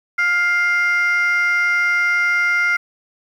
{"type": "tone pair together", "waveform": "sine", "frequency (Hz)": [1408, 2102], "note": ["F6", "C7"], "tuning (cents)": [14, 7], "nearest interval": "perfect fifth", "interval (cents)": 693, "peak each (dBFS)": -15, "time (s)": [0.18, 2.77], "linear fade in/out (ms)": 10, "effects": ["tanh soft clip ceiling -11 dBFS", "8-bit"]}